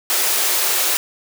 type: high-pass noise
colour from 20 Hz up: white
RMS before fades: -18 dBFS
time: 0.1-0.97 s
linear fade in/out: 0 ms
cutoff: 320 Hz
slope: 48 dB/octave
effects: none